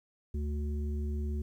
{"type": "harmonic tone", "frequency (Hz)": 73.42, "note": "D2", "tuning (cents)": 0, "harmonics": [1, 3, 5], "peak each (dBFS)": [-31, -41, -45], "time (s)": [0.34, 1.42], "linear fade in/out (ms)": 5, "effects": ["11-bit"]}